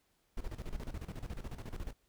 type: noise with tremolo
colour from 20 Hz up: brown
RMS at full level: -39 dBFS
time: 0.37-1.93 s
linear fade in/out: 5 ms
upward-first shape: square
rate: 14 Hz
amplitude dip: 75%
effects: pink hiss -75 dBFS RMS until 2.08 s